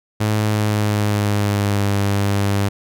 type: tone with pitch glide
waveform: sawtooth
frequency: 106.8 to 100.23 Hz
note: G#2 to G2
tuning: +49 to +39 cents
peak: -12 dBFS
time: 0.2-2.69 s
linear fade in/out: 10 ms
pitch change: -110 cents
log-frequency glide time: 0.41-2.01 s
effects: none